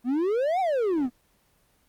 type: exponential two-way sweep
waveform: triangle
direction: up then down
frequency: 233.1 to 784 to 233.1 Hz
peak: -20 dBFS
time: 0.04-1.1 s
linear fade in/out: 50 ms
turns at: 0.6 s
effects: pink hiss -65 dBFS RMS until 1.88 s + Opus 24 kbps